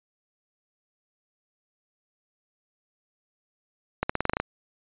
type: accelerating click train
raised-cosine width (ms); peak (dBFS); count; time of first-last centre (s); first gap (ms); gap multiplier
0.5; -9; 9; 4.03-4.4; 65; 0.9
effects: resampled to 8000 Hz